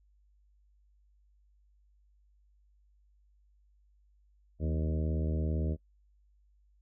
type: harmonic tone with a mistuned harmonic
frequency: 77.78 Hz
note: D#2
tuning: in tune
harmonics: 1 / 2 / 3 / 4 / 5 / 6 / 7 / 8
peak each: -30 / -36 / -40 / -42 / -44 / -46 / -47 / -48 dBFS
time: 4.59-5.77 s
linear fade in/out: 50 ms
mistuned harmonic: 2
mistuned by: +48 cents
effects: noise-tail reverb RT60 0.1 s tail -24 dB re dry + added 50 Hz sine -63 dBFS peak until 6.81 s